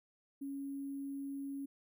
sine tone with sample-and-hold, 277.2 Hz, C#4, in tune, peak -39 dBFS, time 0.41-1.66 s, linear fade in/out 10 ms, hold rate 11025 Hz, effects none

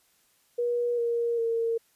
sine tone with pitch steps, 480.6 / 469.6 / 458.9 Hz, B4 / A#4 / A#4, -47 / +13 / -27 cents, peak -24 dBFS, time 0.58-1.78 s, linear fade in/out 10 ms, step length 400 ms, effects white hiss -66 dBFS RMS until 1.95 s + resampled to 32000 Hz

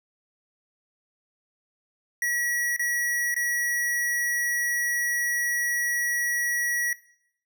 square tone with dropouts, 1924 Hz, B6, 46 cents flat, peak -24 dBFS, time 2.22-6.93 s, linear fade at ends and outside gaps 2 ms, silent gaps 2.764-2.794 / 3.343-3.363 s, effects noise-tail reverb RT60 0.7 s tail -19 dB re dry

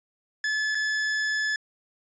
45% pulse tone with dropouts, 1724 Hz, A6, 36 cents flat, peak -24 dBFS, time 0.44-1.56 s, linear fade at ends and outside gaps 2 ms, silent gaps 0.748-0.752 s, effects resampled to 16000 Hz

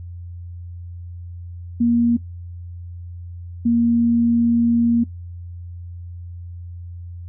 sine tone pair in turn, 235.9 / 234.4 Hz, A#3 / A#3, +21 / +10 cents, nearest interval unison, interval 11 cents, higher first, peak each -13 dBFS, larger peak neither, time 1.8-2.17 / 3.65-5.04 s, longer second, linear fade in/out 10 ms, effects noise-tail reverb RT60 0.1 s tail -17 dB re dry + added 87 Hz sine -31 dBFS peak until 7.28 s

